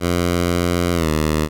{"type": "tone with pitch glide", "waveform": "10% pulse", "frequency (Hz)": [87.31, 77.34], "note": ["F2", "D#2"], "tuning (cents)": [0, -10], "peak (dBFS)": -8, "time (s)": [0, 1.49], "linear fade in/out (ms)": 50, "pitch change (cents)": -210, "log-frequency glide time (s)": [0.94, 1.09], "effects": []}